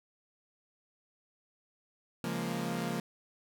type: chord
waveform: sawtooth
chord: Bb minor seventh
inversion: first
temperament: equal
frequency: 138.59 / 174.61 / 207.7 / 233.1 Hz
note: Db3 / F3 / Ab3 / Bb3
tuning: 0 / 0 / 0 / 0 cents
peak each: -37 / -33 / -37 / -33 dBFS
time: 2.24-3 s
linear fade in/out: 2 ms
effects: none